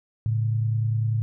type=tone pair together; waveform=sine; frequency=110.39 / 140.5 Hz; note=A2 / C#3; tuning=+6 / +24 cents; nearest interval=major third; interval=418 cents; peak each=-21 / -31 dBFS; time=0.26-1.22 s; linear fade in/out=0 ms; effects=none